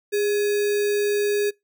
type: tone with sample-and-hold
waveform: sine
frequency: 411.3 Hz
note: G#4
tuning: 17 cents flat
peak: -19 dBFS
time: 0.12-1.51 s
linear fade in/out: 20 ms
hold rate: 2100 Hz
effects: noise-tail reverb RT60 0.2 s tail -26 dB re dry